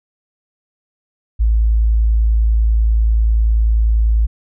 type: tone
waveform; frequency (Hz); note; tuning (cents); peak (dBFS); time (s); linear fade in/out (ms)
sine; 55.1; A1; +3; -10; 1.39-4.27; 20
effects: none